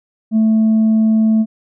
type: tone with tanh clipping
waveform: sine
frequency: 220 Hz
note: A3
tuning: in tune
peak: -10 dBFS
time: 0.31-1.46 s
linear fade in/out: 50 ms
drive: 1 dB
effects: none